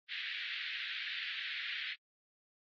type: band-pass noise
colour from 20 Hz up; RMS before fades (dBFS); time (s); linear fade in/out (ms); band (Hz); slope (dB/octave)
pink; -41; 0.08-1.96; 50; 1700 to 3900; 48
effects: AAC 32 kbps